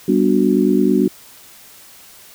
sine chord, G major seventh, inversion none, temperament just, 196 / 245 / 294 / 367.5 Hz, G3 / B3 / D4 / F#4, 0 / -14 / +2 / -12 cents, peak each -17 dBFS, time 0.08-1.08 s, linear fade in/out 5 ms, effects white hiss -43 dBFS RMS until 2.34 s

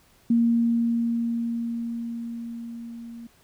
sine tone with level ramp, 233.1 Hz, A#3, in tune, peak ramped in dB -16 to -37 dBFS, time 0.3-3.27 s, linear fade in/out 5 ms, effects pink hiss -59 dBFS RMS until 3.43 s

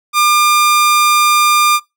sawtooth tone, 1200 Hz, D6, 37 cents sharp, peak -5 dBFS, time 0.13-1.8 s, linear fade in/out 50 ms, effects noise-tail reverb RT60 0.2 s tail -22 dB re dry

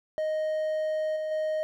triangle tone with level steps, 622.3 Hz, D#5, in tune, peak -24 / -27 / -24 dBFS, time 0.18-1.63 s, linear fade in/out 0 ms, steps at 1.16 / 1.31 s, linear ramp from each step 5 ms, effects none

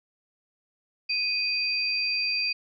sine tone pair together, 2489 / 4699 Hz, D#7 / D8, 0 / 0 cents, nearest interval major seventh, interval 1100 cents, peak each -27 dBFS, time 1.09-2.53 s, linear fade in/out 10 ms, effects none

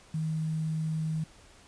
sine tone with quantisation, 158 Hz, D#3, 27 cents sharp, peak -28 dBFS, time 0.14-1.24 s, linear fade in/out 5 ms, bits 9, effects pink hiss -56 dBFS RMS until 1.67 s + resampled to 22050 Hz

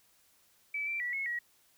sine tone with pitch steps, 2303 / 2346 / 1947 / 2182 / 1911 Hz, D7 / D7 / B6 / C#7 / A#6, -34 / -2 / -25 / -28 / +43 cents, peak -32 dBFS, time 0.74-1.39 s, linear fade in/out 5 ms, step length 130 ms, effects white hiss -67 dBFS RMS until 1.77 s

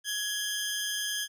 20% pulse tone pair together, 1674 / 3157 Hz, G#6 / G7, +13 / +12 cents, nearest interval major seventh, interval 1099 cents, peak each -28 dBFS, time 0.04-1.28 s, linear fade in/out 50 ms, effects none

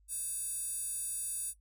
square tone with high-pass filter, 523.3 Hz, C5, in tune, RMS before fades -37 dBFS, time 0.08-1.54 s, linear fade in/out 50 ms, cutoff 9500 Hz, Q 8.5, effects noise-tail reverb RT60 0.1 s tail -17 dB re dry + added 50 Hz sine -62 dBFS peak until 1.6 s

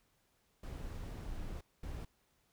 brown noise bursts at uneven times, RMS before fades -43 dBFS, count 2, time 0.63-1.61 / 1.83-2.05 s, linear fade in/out 5 ms, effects pink hiss -75 dBFS RMS until 2.52 s

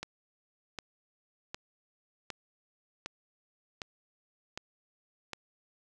click train, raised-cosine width 0.2 ms, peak -20 dBFS, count 8, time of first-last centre 0.03-5.333 s, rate 1.32 Hz, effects none

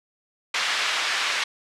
pink band-pass noise, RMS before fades -25 dBFS, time 0.54-1.44 s, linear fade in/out 5 ms, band 1500 to 4200 Hz, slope 12 dB/octave, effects low-pass 10000 Hz 12 dB/octave

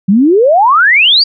sine exponential sweep, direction up, 182 to 4837 Hz, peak -4 dBFS, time 0.08-1.24 s, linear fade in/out 10 ms, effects none

